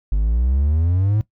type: exponential sweep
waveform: triangle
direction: up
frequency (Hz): 48.75 to 110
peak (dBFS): -13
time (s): 0.12-1.21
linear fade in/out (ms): 0
effects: noise-tail reverb RT60 0.1 s tail -18 dB re dry